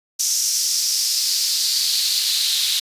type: noise with high-pass filter sweep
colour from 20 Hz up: pink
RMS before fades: -20 dBFS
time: 0.19-2.8 s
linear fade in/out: 10 ms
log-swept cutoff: 5900 to 3800 Hz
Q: 4
effects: resampled to 32000 Hz